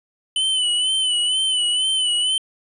square tone with vibrato, 3010 Hz, F#7, 29 cents sharp, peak -18 dBFS, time 0.36-2.38 s, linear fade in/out 2 ms, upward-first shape sine, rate 2.1 Hz, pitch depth 57 cents each way, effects resampled to 24000 Hz

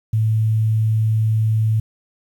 sine tone, 110 Hz, A2, in tune, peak -14 dBFS, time 0.13-1.8 s, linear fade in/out 5 ms, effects 8-bit

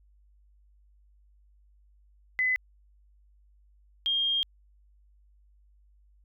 sine tone pair in turn, 2017 / 3220 Hz, B6 / G7, +36 / +46 cents, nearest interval minor sixth, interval 810 cents, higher second, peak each -23 / -24 dBFS, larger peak first, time 2.39-2.56 / 4.06-4.43 s, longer second, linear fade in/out 0 ms, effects added 50 Hz sine -58 dBFS peak until 6.24 s

